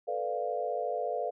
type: chord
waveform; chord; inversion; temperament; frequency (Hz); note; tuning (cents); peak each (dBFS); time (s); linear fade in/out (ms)
sine; B half-diminished seventh; third; equal; 440 / 493.9 / 587.3 / 698.5; A4 / B4 / D5 / F5; 0 / 0 / 0 / 0; -37 / -35 / -36 / -34; 0.07-1.31; 20
effects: none